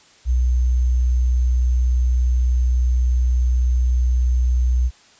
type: tone with sample-and-hold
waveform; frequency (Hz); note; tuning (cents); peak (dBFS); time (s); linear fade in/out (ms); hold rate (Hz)
sine; 61.74; B1; 0; -14; 0.25-4.91; 50; 6300
effects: white hiss -51 dBFS RMS until 5.19 s + resampled to 16000 Hz